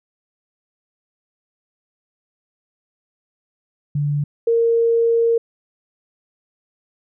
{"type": "tone pair in turn", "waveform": "sine", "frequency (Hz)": [145.6, 462.3], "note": ["D3", "A#4"], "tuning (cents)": [-15, -14], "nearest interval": "octave + minor sixth", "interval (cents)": 2001, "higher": "second", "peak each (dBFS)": [-17, -13], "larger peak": "second", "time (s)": [[3.95, 4.24], [4.47, 5.38]], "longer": "second", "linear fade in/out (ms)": 5, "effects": []}